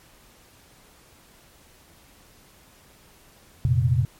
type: chord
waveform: sine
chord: F suspended fourth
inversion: none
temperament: just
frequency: 87.31 / 116.41 / 130.96 Hz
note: F2 / Bb2 / C3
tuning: 0 / -2 / +2 cents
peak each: -25 / -21 / -21 dBFS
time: 3.65-4.05 s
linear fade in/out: 0 ms
effects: pink hiss -54 dBFS RMS until 4.19 s + MP3 64 kbps